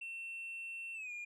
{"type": "tone with pitch glide", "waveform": "sine", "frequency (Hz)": [2700, 2419], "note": ["E7", "D#7"], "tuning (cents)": [41, -49], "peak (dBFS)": -39, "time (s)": [0.01, 1.25], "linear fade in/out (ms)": 10, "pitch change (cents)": -190, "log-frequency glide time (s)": [0.94, 1.12], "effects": ["tanh soft clip ceiling -41 dBFS"]}